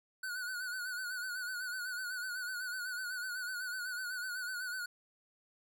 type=tone with vibrato; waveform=square; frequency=1480 Hz; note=F#6; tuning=in tune; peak=-38 dBFS; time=0.23-4.86 s; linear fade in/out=5 ms; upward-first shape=sine; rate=8 Hz; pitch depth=63 cents each way; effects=none